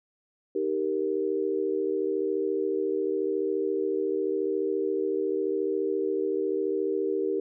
sine chord, Eb major, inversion none, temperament equal, 311.1 / 392 / 466.2 Hz, Eb4 / G4 / Bb4, 0 / 0 / 0 cents, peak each -32 / -27 / -30 dBFS, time 0.55-7.4 s, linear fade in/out 5 ms, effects none

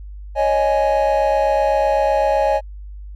triangle chord, C# suspended second, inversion none, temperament equal with one note detuned, 554.4 / 622.3 / 833.5 Hz, C#5 / D#5 / G#5, 0 / 0 / +6 cents, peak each -16 dBFS, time 0.35-2.61 s, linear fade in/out 50 ms, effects tanh soft clip ceiling -5 dBFS + added 50 Hz sine -31 dBFS peak until 3.15 s

